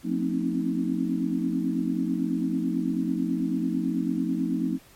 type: tone cluster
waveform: sine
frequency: 178.6 / 225.6 / 260.3 / 269.4 / 315.4 Hz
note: F3 / A3 / C4 / C#4 / D#4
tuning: +39 / +44 / -9 / -49 / +24 cents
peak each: -30 dBFS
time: 0.03-4.79 s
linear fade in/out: 50 ms
effects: pink hiss -54 dBFS RMS until 4.95 s + MP3 64 kbps